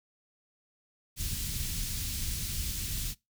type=band-stop noise; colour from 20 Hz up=pink; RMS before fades=-34 dBFS; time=1.16-3.15 s; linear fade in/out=50 ms; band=130 to 3900 Hz; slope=12 dB/octave; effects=noise-tail reverb RT60 0.2 s tail -22 dB re dry